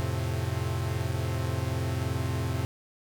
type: chord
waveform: 45% pulse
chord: F major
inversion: none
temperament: equal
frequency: 87.31 / 110 / 130.81 Hz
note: F2 / A2 / C3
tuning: 0 / 0 / 0 cents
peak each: -32 dBFS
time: 0-2.65 s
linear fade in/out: 0 ms
effects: none